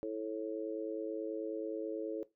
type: harmonic tone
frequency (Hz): 109.3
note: A2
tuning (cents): -11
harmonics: 3 / 4 / 5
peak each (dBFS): -40 / -39 / -41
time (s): 0.03-2.23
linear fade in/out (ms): 0
effects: noise-tail reverb RT60 0.2 s tail -18 dB re dry